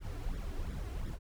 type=noise with flanger; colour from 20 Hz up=brown; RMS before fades=-38 dBFS; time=0-1.19 s; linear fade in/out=50 ms; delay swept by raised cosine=0.55 to 2.95 ms; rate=2.8 Hz; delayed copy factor=+0.65; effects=none